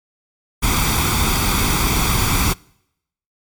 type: noise with comb filter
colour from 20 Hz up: pink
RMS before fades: -17 dBFS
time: 0.62-2.54 s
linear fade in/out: 20 ms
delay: 0.86 ms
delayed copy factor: +0.65
effects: noise-tail reverb RT60 0.8 s tail -26 dB re dry + MP3 96 kbps